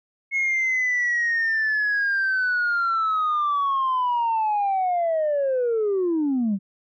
sine linear sweep, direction down, 2179 to 185.6 Hz, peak -18 dBFS, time 0.31-6.59 s, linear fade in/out 50 ms, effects tanh soft clip ceiling -17 dBFS

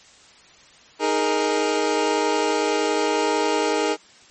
25% pulse chord, D# suspended fourth, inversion none, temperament equal, 311.1 / 415.3 / 466.2 Hz, D#4 / G#4 / A#4, 0 / 0 / 0 cents, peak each -21 / -19 / -20 dBFS, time 0.99-3.97 s, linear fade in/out 50 ms, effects white hiss -50 dBFS RMS until 4.3 s + MP3 32 kbps

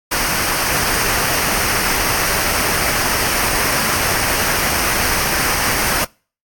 pink noise with comb filter, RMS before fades -18 dBFS, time 0.11-6.05 s, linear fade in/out 10 ms, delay 0.27 ms, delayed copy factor -0.55, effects noise-tail reverb RT60 0.4 s tail -26 dB re dry + AAC 64 kbps

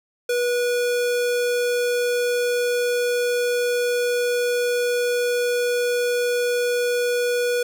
square tone, 486.3 Hz, B4, 27 cents flat, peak -20 dBFS, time 0.29-7.63 s, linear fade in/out 5 ms, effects none

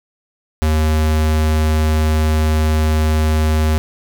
square tone, 77.78 Hz, D#2, in tune, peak -13 dBFS, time 0.62-3.78 s, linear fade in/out 0 ms, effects none

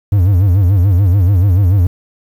triangle tone with vibrato, 94.2 Hz, F#2, 32 cents sharp, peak -5 dBFS, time 0.12-1.87 s, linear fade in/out 5 ms, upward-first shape sine, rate 6.9 Hz, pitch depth 160 cents each way, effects 7-bit

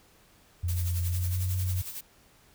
sine tone with pitch glide, 87.31 to 92.02 Hz, F2 to F#2, 0 to -9 cents, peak -26 dBFS, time 0.63-1.82 s, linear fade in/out 10 ms, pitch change +91 cents, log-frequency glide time 1.02-1.46 s
blue noise with tremolo, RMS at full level -37 dBFS, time 0.68-2.01 s, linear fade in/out 5 ms, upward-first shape sine, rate 11 Hz, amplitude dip 60%
effects pink hiss -60 dBFS RMS until 2.54 s

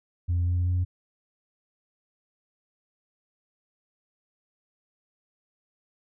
sine tone with pitch steps, 87.31 / 88.53 / 89.76 Hz, F2 / F2 / F2, 0 / +24 / +48 cents, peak -20 dBFS, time 0.28-0.85 s, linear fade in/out 20 ms, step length 190 ms, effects tanh soft clip ceiling -20 dBFS

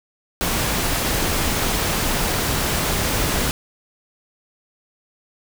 pink noise, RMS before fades -21 dBFS, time 0.41-3.51 s, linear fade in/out 0 ms, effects none

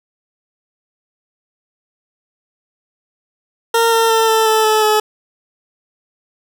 20% pulse tone with pitch steps, 460 / 454.5 / 449 / 443.6 / 438.2 / 432.9 / 427.7 Hz, A#4 / A#4 / A4 / A4 / A4 / A4 / A4, -23 / -44 / +35 / +14 / -7 / -28 / -49 cents, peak -6 dBFS, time 3.74-5 s, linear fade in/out 5 ms, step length 180 ms, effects none

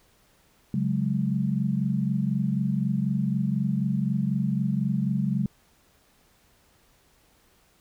sine chord, C# suspended fourth, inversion none, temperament equal with one note detuned, 138.59 / 185 / 209 Hz, C#3 / F#3 / G#3, 0 / 0 / +11 cents, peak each -27 dBFS, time 0.74-5.46 s, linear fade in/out 2 ms, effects pink hiss -62 dBFS RMS until 7.8 s

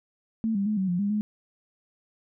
sine tone with pitch steps, 223.2 / 198.4 / 213.2 / 189.9 / 176.6 / 202.3 / 211 Hz, A3 / G3 / G#3 / F#3 / F3 / G#3 / G#3, +25 / +21 / +46 / +45 / +20 / -45 / +28 cents, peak -23 dBFS, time 0.44-1.21 s, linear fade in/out 0 ms, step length 110 ms, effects none

